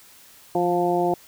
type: harmonic tone with a mistuned harmonic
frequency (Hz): 175.9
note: F3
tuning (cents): +13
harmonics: 1 / 2 / 3 / 4 / 5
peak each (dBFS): -29 / -22 / -28 / -23 / -29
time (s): 0.55-1.14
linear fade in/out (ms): 2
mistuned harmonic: 1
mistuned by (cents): -26
effects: white hiss -50 dBFS RMS until 1.27 s